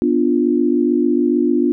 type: chord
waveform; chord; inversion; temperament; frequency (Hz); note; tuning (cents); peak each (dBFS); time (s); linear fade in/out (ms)
sine; B diminished; none; equal; 246.9 / 293.7 / 349.2; B3 / D4 / F4; 0 / 0 / 0; -17; 0.02-1.72; 0
effects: none